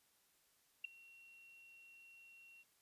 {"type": "tone with ADSR envelope", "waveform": "sine", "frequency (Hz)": 2735, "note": "F7", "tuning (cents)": -37, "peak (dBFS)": -36, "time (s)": [0.84, 2.64], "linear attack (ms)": 8, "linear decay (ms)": 5, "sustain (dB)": -23, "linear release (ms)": 31, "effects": ["white hiss -75 dBFS RMS until 2.81 s", "resampled to 32000 Hz"]}